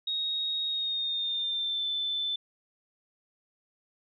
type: tone with pitch glide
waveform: sine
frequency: 3757 to 3526 Hz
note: A#7 to A7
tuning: +13 to +3 cents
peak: -28 dBFS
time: 0.07-2.36 s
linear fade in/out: 5 ms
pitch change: -110 cents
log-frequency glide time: 0.66-1.87 s
effects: none